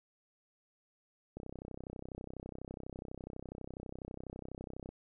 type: click train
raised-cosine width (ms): 2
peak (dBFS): -30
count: 114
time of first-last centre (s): 1.37-4.89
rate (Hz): 32.1
effects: none